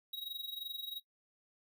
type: tone with amplitude modulation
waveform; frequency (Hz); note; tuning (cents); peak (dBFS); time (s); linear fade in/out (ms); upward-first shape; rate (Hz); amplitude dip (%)
square; 3820; A#7; +42; -38; 0.13-1; 5; sine; 22.9; 75
effects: noise-tail reverb RT60 0.1 s tail -18 dB re dry